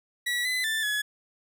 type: tone with pitch steps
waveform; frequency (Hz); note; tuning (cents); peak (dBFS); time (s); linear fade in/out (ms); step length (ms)
30% pulse; 1941 / 2014 / 1769 / 1695; B6 / B6 / A6 / G#6; -31 / +33 / +9 / +35; -23; 0.26-1.02; 10; 190
effects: none